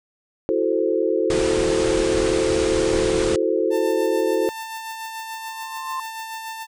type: chord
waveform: sine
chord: F# half-diminished seventh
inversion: third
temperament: equal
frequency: 329.6 / 370 / 440 / 523.3 Hz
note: E4 / F#4 / A4 / C5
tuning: 0 / 0 / 0 / 0 cents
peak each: -24 / -23 / -22 / -24 dBFS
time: 0.49-4.49 s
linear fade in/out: 0 ms
type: low-pass noise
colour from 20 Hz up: pink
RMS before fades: -27 dBFS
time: 1.3-3.36 s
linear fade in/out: 2 ms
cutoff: 9600 Hz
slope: 96 dB/octave
type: tone with tremolo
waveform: sawtooth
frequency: 893 Hz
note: A5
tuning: 25 cents sharp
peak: -25 dBFS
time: 3.7-6.67 s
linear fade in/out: 50 ms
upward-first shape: sine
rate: 6.9 Hz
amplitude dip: 35%
type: tone with exponential growth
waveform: sine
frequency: 1046.5 Hz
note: C6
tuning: in tune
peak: -23 dBFS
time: 5.17-6 s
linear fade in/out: 2 ms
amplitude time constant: 180 ms
effects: none